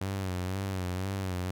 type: tone with vibrato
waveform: sawtooth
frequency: 94 Hz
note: F#2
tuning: 28 cents sharp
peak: -27 dBFS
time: 0.01-1.51 s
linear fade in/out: 5 ms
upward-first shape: sine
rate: 2 Hz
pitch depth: 77 cents each way
effects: none